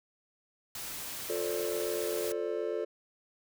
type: noise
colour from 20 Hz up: white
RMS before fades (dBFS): -40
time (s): 0.75-2.32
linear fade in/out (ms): 2
type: chord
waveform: triangle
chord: D minor seventh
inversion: first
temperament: just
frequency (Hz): 352.4 / 440.5 / 528.6 / 587.3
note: F4 / A4 / C5 / D5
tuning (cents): +16 / +2 / +18 / 0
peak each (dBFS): -35 / -32 / -38 / -36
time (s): 1.29-2.85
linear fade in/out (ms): 10
effects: none